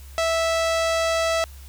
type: tone with low-pass filter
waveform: sawtooth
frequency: 657 Hz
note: E5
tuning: 6 cents flat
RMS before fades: -22 dBFS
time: 0.18-1.44 s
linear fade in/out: 0 ms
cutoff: 7200 Hz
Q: 0.98
effects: added 68 Hz sine -39 dBFS peak until 1.68 s + white hiss -50 dBFS RMS until 1.68 s